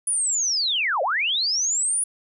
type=linear two-way sweep; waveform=sine; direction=down then up; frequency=9956 to 493.9 to 9956 Hz; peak=-20 dBFS; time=0.07-2.04 s; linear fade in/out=5 ms; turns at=1.02 s; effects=none